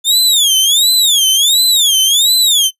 sawtooth tone with vibrato, 3520 Hz, A7, in tune, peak -5 dBFS, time 0.04-2.71 s, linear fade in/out 50 ms, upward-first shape sine, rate 1.4 Hz, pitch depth 240 cents each way, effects noise-tail reverb RT60 0.1 s tail -19 dB re dry + resampled to 32000 Hz

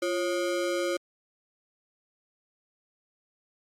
square ring-modulated tone, 446.8 Hz, A4, 27 cents sharp, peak -24 dBFS, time 0.02-0.97 s, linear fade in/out 5 ms, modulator 99.5 Hz, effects low-pass 10000 Hz 12 dB/octave + Opus 48 kbps

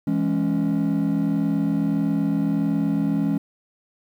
triangle chord, C# minor, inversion first, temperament just, 166.31 / 207.9 / 277.2 Hz, E3 / G#3 / C#4, +16 / +2 / 0 cents, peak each -22 / -21 / -20 dBFS, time 0.07-3.38 s, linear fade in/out 5 ms, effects tanh soft clip ceiling -12 dBFS + 9-bit

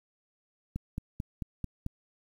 click train, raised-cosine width 5 ms, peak -21 dBFS, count 6, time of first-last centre 0.76-1.864 s, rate 4.53 Hz, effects 9-bit

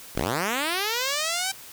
5% pulse linear sweep, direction up, 33.21 to 784 Hz, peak -13 dBFS, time 0.15-1.52 s, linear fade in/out 10 ms, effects white hiss -44 dBFS RMS until 1.72 s

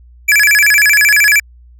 square tone with vibrato, 1986 Hz, B6, 9 cents sharp, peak -7 dBFS, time 0.28-1.4 s, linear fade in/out 10 ms, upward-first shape square, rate 13 Hz, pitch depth 280 cents each way, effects added 60 Hz sine -38 dBFS peak until 1.79 s

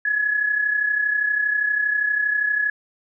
sine tone pair together, 1686.5 / 1719 Hz, G#6 / A6, +26 / -41 cents, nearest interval unison, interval 33 cents, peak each -19 / -26 dBFS, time 0.05-2.7 s, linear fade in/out 5 ms, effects none

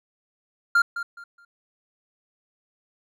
triangle tone with echo, 1396.9 Hz, F6, in tune, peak -13 dBFS, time 0.75-0.82 s, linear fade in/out 5 ms, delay 210 ms, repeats 3, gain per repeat -12 dB, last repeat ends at 1.45 s, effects none

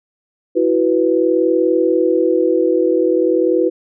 sine chord, E suspended second, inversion none, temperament equal, 329.6 / 370 / 493.9 Hz, E4 / F#4 / B4, 0 / 0 / 0 cents, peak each -16 dBFS, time 0.55-3.7 s, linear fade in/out 20 ms, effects none

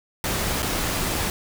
pink noise with dropouts, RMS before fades -25 dBFS, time 0.24-1.3 s, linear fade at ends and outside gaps 1 ms, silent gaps 0.622-0.628 s, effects none

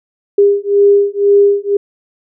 sine beating tone pair, 402.7 / 404.7 Hz, G4 / G#4, +47 / -45 cents, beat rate 2 Hz, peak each -10 dBFS, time 0.38-1.77 s, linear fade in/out 5 ms, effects none

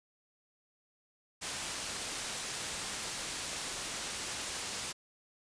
white low-pass noise, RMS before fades -39 dBFS, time 1.41-4.93 s, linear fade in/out 20 ms, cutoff 9200 Hz, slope 12 dB/octave, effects resampled to 22050 Hz

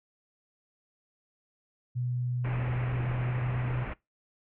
sine tone with pitch glide, 123.47 to 124.26 Hz, B2 to B2, 0 to +11 cents, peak -28 dBFS, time 1.95-3.85 s, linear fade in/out 20 ms, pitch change +11 cents, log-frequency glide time 2.95-3.66 s
pink low-pass noise, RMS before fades -38 dBFS, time 2.44-3.94 s, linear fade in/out 10 ms, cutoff 2600 Hz, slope 48 dB/octave
effects noise-tail reverb RT60 0.2 s tail -22 dB re dry

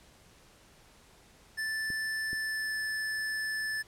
square tone with pitch glide, 1758 to 1746.9 Hz, A6 to A6, -2 to -13 cents, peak -32 dBFS, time 1.57-3.83 s, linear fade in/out 20 ms, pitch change -11 cents, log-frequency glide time 2.36-2.77 s
clicks, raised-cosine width 3 ms, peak -30 dBFS, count 2, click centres 1.903 / 2.331 s
effects pink hiss -59 dBFS RMS until 3.87 s + low-pass 11000 Hz 12 dB/octave

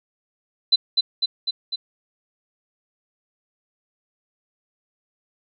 sine tone with echo, 4026 Hz, B7, 33 cents sharp, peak -11 dBFS, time 0.72-0.76 s, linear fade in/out 10 ms, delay 250 ms, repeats 4, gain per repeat -3 dB, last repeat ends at 1.76 s, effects none

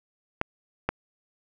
clicks, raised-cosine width 0.5 ms, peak -9 dBFS, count 2, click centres 0.414 / 0.89 s, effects none

